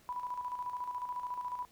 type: tone with tremolo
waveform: sine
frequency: 987.8 Hz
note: B5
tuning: in tune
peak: -34 dBFS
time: 0.09-1.65 s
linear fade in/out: 0 ms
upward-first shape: square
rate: 14 Hz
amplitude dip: 55%
effects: pink hiss -64 dBFS RMS until 1.71 s